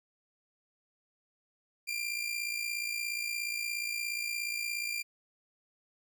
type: tone with amplitude modulation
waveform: sawtooth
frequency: 2382 Hz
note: D7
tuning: 24 cents sharp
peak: -27 dBFS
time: 1.87-5.03 s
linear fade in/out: 20 ms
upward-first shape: sine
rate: 57 Hz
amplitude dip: 60%
effects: none